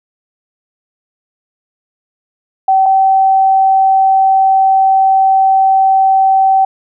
sine tone pair in turn, 767 / 769.9 Hz, G5 / G5, -38 / -31 cents, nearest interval unison, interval 7 cents, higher second, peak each -6 dBFS, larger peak neither, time 2.68-2.86 / 2.86-6.65 s, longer second, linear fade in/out 5 ms, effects none

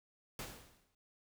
pink noise with exponential decay, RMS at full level -42 dBFS, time 0.39-0.95 s, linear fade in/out 2 ms, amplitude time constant 120 ms, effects none

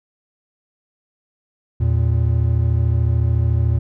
triangle tone pair together, 81.23 / 115 Hz, E2 / A#2, -25 / -23 cents, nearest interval tritone, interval 602 cents, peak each -15 dBFS, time 1.8-3.79 s, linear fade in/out 10 ms, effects none

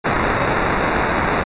blue noise with sample-and-hold, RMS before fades -18 dBFS, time 0.04-1.44 s, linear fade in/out 20 ms, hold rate 3150 Hz, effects resampled to 8000 Hz

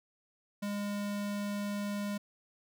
square tone, 204.1 Hz, G#3, 30 cents flat, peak -34 dBFS, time 0.62-2.18 s, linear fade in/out 10 ms, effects none

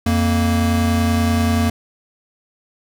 square tone pair together, 87.5 / 232.1 Hz, F2 / A#3, +4 / -7 cents, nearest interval octave + perfect fourth, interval 1689 cents, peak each -18 dBFS, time 0.06-1.7 s, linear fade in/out 5 ms, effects none

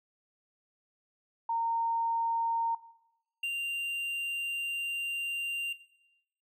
sine / triangle tone pair in turn, 920 / 2781 Hz, A#5 / F7, -23 / -8 cents, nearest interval octave + perfect fifth, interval 1915 cents, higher second, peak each -28 dBFS, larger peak neither, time 1.49-2.75 / 3.43-5.73 s, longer second, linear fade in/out 5 ms, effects noise-tail reverb RT60 0.9 s tail -18 dB re dry

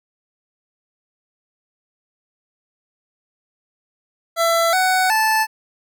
25% pulse tone with pitch steps, 669 / 746 / 875 Hz, E5 / F#5 / A5, +25 / +14 / -10 cents, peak -11 dBFS, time 4.36-5.47 s, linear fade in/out 50 ms, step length 370 ms, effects none

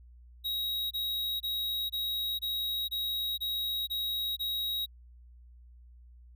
square tone bursts, 3811 Hz, A#7, 38 cents sharp, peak -31 dBFS, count 9, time 0.44-4.862 s, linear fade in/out 20 ms, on 470 ms, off 24 ms, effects added 60 Hz sine -51 dBFS peak until 6.35 s

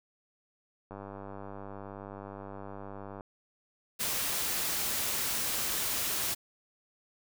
click train, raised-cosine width 1 ms, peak -29 dBFS, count 229, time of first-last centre 0.91-3.208 s, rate 99.2 Hz
white noise, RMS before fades -32 dBFS, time 3.99-6.35 s, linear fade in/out 20 ms
effects none

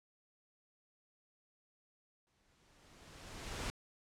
pink noise with exponential growth, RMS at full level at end -39 dBFS, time 2.27-3.7 s, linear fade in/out 0 ms, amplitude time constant 310 ms, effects low-pass 8000 Hz 12 dB/octave

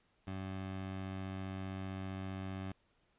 20% pulse tone, 95.3 Hz, G2, 48 cents flat, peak -35 dBFS, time 0.27-2.72 s, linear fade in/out 5 ms, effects pink hiss -74 dBFS RMS until 3.18 s + resampled to 8000 Hz

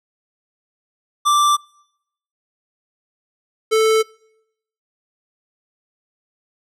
square tone pair in turn, 1174.7 / 440 Hz, D6 / A4, 0 / 0 cents, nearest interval octave + perfect fourth, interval 1700 cents, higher first, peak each -13 / -13 dBFS, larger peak neither, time 1.25-1.57 / 3.71-4.03 s, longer neither, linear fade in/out 20 ms, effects noise-tail reverb RT60 0.8 s tail -26 dB re dry + low-pass 11000 Hz 12 dB/octave

